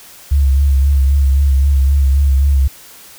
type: tone with vibrato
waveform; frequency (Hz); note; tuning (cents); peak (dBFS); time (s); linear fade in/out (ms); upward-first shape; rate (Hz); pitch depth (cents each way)
sine; 68.9; C#2; -10; -8; 0.31-2.68; 10; sine; 3.8; 48
effects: white hiss -39 dBFS RMS until 3.18 s